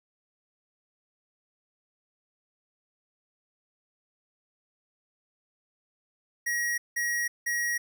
square tone bursts, 1900 Hz, A#6, 33 cents sharp, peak -27 dBFS, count 3, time 6.46-7.78 s, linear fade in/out 10 ms, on 320 ms, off 180 ms, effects none

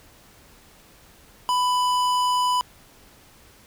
sine tone with tanh clipping, 995 Hz, B5, 13 cents sharp, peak -21 dBFS, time 1.49-2.61 s, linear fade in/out 0 ms, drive 18 dB, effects pink hiss -52 dBFS RMS until 3.66 s

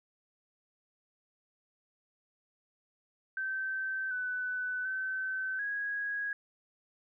sine tone with pitch steps, 1547 / 1499 / 1533 / 1654 Hz, G6 / F#6 / G6 / G#6, -23 / +22 / -39 / -8 cents, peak -32 dBFS, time 3.37-6.33 s, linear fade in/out 2 ms, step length 740 ms, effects none

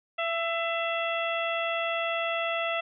harmonic tone with a mistuned harmonic, 670 Hz, E5, 28 cents sharp, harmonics 1 / 2 / 3 / 4 / 5, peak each -30 / -33 / -35 / -33 / -38 dBFS, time 0.18-2.81 s, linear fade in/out 10 ms, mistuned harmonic 2, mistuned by -19 cents, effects none

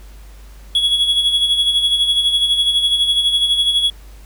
triangle tone with tremolo, 3356 Hz, G#7, 17 cents sharp, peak -9 dBFS, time 0.75-3.9 s, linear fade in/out 2 ms, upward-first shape sine, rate 12 Hz, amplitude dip 55%, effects added 50 Hz sine -36 dBFS peak until 4.25 s + pink hiss -48 dBFS RMS until 4.25 s

